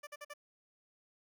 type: tone bursts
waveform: 15% pulse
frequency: 587.3 Hz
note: D5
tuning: in tune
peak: -38 dBFS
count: 4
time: 0.03-0.338 s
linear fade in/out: 10 ms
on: 41 ms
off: 48 ms
effects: none